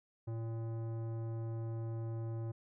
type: tone with tanh clipping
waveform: sine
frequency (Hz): 113.8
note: A#2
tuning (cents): -41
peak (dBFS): -39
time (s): 0.27-2.52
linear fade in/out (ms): 10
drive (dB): 15
effects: none